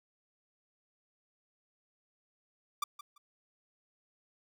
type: tone with echo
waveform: 45% pulse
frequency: 1175 Hz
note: D6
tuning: 1 cent sharp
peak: -30 dBFS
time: 2.82-2.84 s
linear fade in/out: 5 ms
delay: 170 ms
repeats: 2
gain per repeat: -14 dB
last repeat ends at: 3.18 s
effects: none